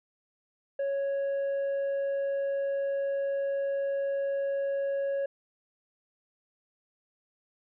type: tone with tanh clipping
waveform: triangle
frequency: 554 Hz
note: C#5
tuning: 1 cent flat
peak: -28 dBFS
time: 0.79-5.26 s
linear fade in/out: 5 ms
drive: 8 dB
effects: none